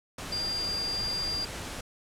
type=tone in noise; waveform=sine; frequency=4800 Hz; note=D8; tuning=37 cents sharp; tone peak=-29 dBFS; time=0.32-1.45 s; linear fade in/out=5 ms; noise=pink; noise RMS=-38 dBFS; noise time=0.18-1.81 s; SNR=+6 dB; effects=low-pass 10000 Hz 12 dB/octave